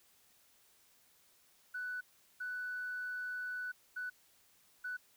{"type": "tone bursts at uneven times", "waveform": "sine", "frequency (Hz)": 1488, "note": "F#6", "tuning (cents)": 9, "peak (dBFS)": -37, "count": 4, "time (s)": [[1.74, 2.01], [2.4, 3.72], [3.96, 4.1], [4.84, 4.97]], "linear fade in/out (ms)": 10, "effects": ["tanh soft clip ceiling -33 dBFS", "white hiss -68 dBFS RMS until 5.16 s"]}